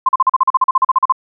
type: tone bursts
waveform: sine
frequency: 1046.5 Hz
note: C6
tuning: in tune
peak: -7 dBFS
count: 16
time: 0.06-1.124 s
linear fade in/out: 5 ms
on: 29 ms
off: 40 ms
effects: none